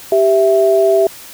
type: tone pair together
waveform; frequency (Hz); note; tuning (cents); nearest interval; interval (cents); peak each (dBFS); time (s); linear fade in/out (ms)
sine; 392 / 659.3; G4 / E5; 0 / 0; major sixth; 900; -11; 0.12-1.07; 2
effects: white hiss -35 dBFS RMS until 1.33 s